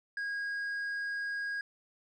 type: tone with tanh clipping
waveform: sine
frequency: 1638 Hz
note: G#6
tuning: 24 cents flat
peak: -34 dBFS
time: 0.17-1.61 s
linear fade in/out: 2 ms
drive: 4 dB
effects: none